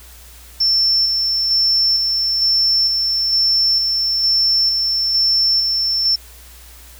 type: tone with tremolo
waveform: sine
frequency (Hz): 5380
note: E8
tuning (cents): +34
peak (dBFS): -12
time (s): 0.6-6.16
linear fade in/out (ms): 10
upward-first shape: square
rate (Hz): 1.1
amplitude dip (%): 30
effects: added 60 Hz sine -41 dBFS peak until 6.99 s + white hiss -43 dBFS RMS until 6.99 s

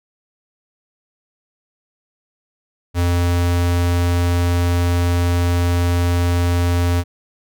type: tone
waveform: square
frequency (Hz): 87.31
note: F2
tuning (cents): 0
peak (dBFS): -15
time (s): 2.94-7.04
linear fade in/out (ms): 50
effects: none

